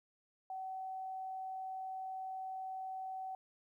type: tone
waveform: sine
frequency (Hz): 758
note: F#5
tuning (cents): +42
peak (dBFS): -40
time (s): 0.5-3.35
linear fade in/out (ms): 2
effects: 13-bit